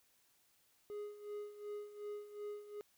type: tone with tremolo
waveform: triangle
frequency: 415.3 Hz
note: G#4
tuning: in tune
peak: -39 dBFS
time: 0.9-2.81 s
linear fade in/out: 0 ms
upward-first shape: sine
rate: 2.7 Hz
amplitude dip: 75%
effects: white hiss -73 dBFS RMS until 2.97 s